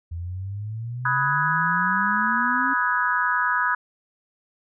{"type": "exponential sweep", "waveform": "sine", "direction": "up", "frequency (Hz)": [82.5, 273.5], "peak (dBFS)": -28, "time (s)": [0.11, 2.74], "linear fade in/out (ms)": 10}
{"type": "chord", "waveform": "sine", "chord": "G# minor seventh", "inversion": "first", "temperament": "equal with one note detuned", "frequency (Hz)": [987.8, 1258.2, 1480, 1661.2], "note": ["B5", "D#6", "F#6", "G#6"], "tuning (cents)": [0, 19, 0, 0], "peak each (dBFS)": -25, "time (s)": [1.05, 3.75], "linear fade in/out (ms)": 5}
{"effects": []}